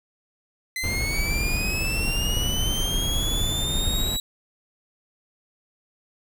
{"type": "linear sweep", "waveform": "sawtooth", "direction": "up", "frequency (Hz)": [2032, 3900], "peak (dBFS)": -23, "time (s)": [0.76, 4.2], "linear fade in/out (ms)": 2}
{"type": "noise", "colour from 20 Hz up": "brown", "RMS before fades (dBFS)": -26, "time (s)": [0.83, 4.17], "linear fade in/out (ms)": 10}
{"effects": []}